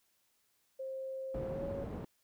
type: tone with pitch glide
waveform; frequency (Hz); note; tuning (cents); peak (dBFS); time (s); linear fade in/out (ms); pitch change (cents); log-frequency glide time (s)
sine; 530 to 555.1; C5 to C#5; +22 to +2; -38; 0.79-1.84; 10; +80; 1.5-1.65
type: low-pass noise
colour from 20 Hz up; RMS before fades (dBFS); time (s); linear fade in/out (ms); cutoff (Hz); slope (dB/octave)
white; -42; 1.34-2.05; 5; 360; 12
effects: white hiss -75 dBFS RMS until 2.23 s